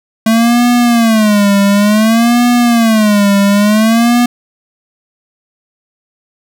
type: tone with vibrato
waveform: square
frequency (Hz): 220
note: A3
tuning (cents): 0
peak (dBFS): -7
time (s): 0.26-4.26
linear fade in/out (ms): 5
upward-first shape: sine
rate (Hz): 0.56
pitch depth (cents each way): 170
effects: none